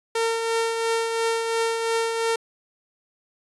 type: tone with tremolo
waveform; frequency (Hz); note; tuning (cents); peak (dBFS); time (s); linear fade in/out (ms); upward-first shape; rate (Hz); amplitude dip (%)
sawtooth; 455.9; A#4; -39; -16; 0.15-2.36; 5; triangle; 2.9; 45
effects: resampled to 24000 Hz